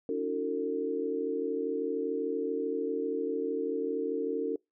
sine tone cluster, 285.8 / 318.8 / 366.2 / 451.1 Hz, D4 / D#4 / F#4 / A4, -47 / +42 / -18 / +43 cents, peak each -35 / -39 / -36 / -31 dBFS, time 0.09-4.56 s, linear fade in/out 2 ms, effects noise-tail reverb RT60 0.2 s tail -26 dB re dry

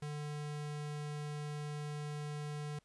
square tone, 148.4 Hz, D3, 18 cents sharp, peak -40 dBFS, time 0.02-2.79 s, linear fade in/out 5 ms, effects pink hiss -75 dBFS RMS until 2.84 s + resampled to 24000 Hz

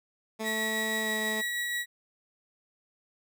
15% pulse tone with pitch glide, 220 to 217.5 Hz, A3 to A3, 0 to -20 cents, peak -26 dBFS, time 0.39-1.42 s, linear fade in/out 20 ms, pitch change -20 cents, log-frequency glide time 1.02-1.09 s
35% pulse tone with tremolo, 1925 Hz, B6, 45 cents flat, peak -27 dBFS, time 0.43-1.86 s, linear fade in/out 50 ms, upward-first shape triangle, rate 6.2 Hz, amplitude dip 25%
effects none

